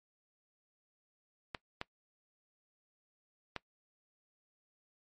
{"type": "clicks", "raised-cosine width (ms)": 0.3, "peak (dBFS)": -21, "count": 3, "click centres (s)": [1.548, 1.814, 3.563], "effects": ["noise-tail reverb RT60 0.1 s tail -21 dB re dry", "MP3 48 kbps"]}